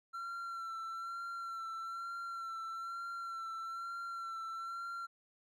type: tone with vibrato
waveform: triangle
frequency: 1357 Hz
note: E6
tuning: 50 cents sharp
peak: -38 dBFS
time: 0.13-5.07 s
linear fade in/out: 20 ms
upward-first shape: sine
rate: 1.1 Hz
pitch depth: 26 cents each way
effects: none